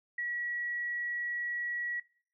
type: tone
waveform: sine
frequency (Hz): 1925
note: B6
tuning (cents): -45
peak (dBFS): -32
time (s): 0.18-2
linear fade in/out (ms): 5
effects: noise-tail reverb RT60 0.5 s tail -21 dB re dry